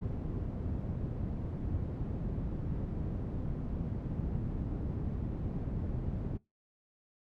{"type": "low-pass noise", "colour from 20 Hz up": "white", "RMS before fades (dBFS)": -36, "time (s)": [0.01, 6.38], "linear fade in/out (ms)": 20, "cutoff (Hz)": 160, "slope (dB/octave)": 12, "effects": ["noise-tail reverb RT60 0.2 s tail -21 dB re dry"]}